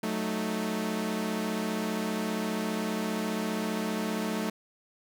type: chord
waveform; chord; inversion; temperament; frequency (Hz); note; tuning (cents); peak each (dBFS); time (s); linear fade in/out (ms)
sawtooth; D# diminished; first; equal; 185 / 220 / 311.1; F#3 / A3 / D#4; 0 / 0 / 0; -31 / -27 / -33; 0.03-4.5; 5
effects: none